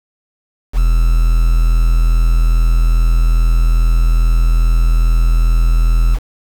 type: tone with quantisation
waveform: triangle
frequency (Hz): 41.2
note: E1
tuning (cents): 0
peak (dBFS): -6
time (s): 0.73-6.19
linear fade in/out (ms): 50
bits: 5
effects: none